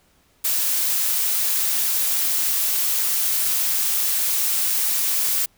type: noise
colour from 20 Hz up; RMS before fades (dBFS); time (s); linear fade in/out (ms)
blue; -21; 0.44-5.46; 10
effects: pink hiss -60 dBFS RMS until 5.57 s